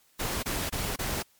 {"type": "noise bursts", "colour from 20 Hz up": "pink", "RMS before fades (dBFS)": -31, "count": 4, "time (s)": [0.19, 1.228], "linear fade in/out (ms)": 10, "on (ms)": 240, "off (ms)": 26, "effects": ["white hiss -64 dBFS RMS until 1.39 s", "MP3 96 kbps"]}